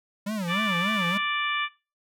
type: tone with vibrato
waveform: square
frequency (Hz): 193.3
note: G3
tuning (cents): -24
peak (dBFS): -28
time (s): 0.26-1.18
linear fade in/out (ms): 10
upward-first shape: sine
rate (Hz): 3.4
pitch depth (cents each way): 220
type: harmonic tone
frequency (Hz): 587.3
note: D5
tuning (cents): 0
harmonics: 2 / 3 / 4 / 5 / 6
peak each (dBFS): -29 / -31 / -31 / -34 / -35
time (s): 0.47-1.69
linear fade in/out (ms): 50
effects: noise-tail reverb RT60 0.3 s tail -19 dB re dry